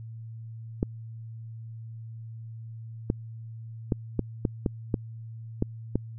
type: clicks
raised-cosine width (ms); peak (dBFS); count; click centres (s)
3; -11; 9; 0.829 / 3.101 / 3.922 / 4.193 / 4.452 / 4.662 / 4.942 / 5.624 / 5.956
effects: added 113 Hz sine -38 dBFS peak until 6.18 s